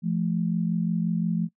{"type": "tone pair together", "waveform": "sine", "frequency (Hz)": [170.9, 216.6], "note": ["F3", "A3"], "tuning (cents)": [-37, -27], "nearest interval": "major third", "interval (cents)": 410, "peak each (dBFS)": [-24, -27], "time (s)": [0.02, 1.49], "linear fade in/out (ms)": 50, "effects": ["noise-tail reverb RT60 0.1 s tail -23 dB re dry"]}